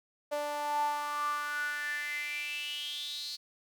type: tone with high-pass filter sweep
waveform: sawtooth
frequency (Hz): 293.7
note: D4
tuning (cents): 0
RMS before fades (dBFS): -35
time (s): 0.31-3.37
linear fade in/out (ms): 20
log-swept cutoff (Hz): 640 to 4400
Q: 9.1
effects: none